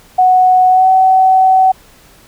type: tone with pitch glide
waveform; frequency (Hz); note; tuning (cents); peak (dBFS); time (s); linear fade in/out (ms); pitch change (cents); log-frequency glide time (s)
sine; 739 to 755.4; F#5 to F#5; -2 to +36; -5; 0.18-1.72; 10; +38; 0.69-0.89
effects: pink hiss -44 dBFS RMS until 2.27 s